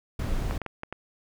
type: noise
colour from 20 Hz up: brown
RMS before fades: -28 dBFS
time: 0.19-0.58 s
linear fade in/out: 5 ms
type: clicks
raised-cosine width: 0.5 ms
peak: -19 dBFS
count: 5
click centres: 0.51 / 0.617 / 0.663 / 0.834 / 0.926 s
effects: none